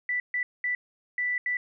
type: tone bursts at uneven times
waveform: sine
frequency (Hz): 1975.5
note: B6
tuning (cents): 0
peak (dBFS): -25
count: 5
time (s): 0.09-0.2 / 0.34-0.43 / 0.64-0.75 / 1.18-1.38 / 1.46-1.57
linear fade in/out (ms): 2
effects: none